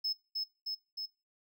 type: tone with echo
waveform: triangle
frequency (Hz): 5200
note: E8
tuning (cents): -24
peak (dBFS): -30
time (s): 0.04-0.13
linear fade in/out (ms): 10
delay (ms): 310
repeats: 3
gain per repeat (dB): -2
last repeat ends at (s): 1.06
effects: noise-tail reverb RT60 0.3 s tail -20 dB re dry